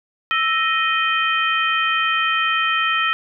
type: harmonic tone with a mistuned harmonic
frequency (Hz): 622.3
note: D#5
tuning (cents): 0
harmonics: 2 / 3 / 4 / 5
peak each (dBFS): -20 / -22 / -23 / -24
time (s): 0.31-3.13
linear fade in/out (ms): 0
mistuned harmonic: 2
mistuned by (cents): +99
effects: none